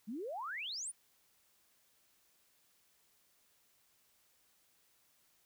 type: exponential sweep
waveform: sine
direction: up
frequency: 196 to 10260 Hz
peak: -39 dBFS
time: 0.07-0.92 s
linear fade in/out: 20 ms
effects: white hiss -72 dBFS RMS until 5.45 s